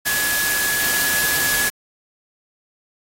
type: tone in noise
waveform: sine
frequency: 1688 Hz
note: G#6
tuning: 28 cents sharp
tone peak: -21 dBFS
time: 0.05-1.7 s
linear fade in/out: 20 ms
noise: white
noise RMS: -21 dBFS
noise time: 0.05-1.7 s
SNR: -3 dB
effects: AAC 48 kbps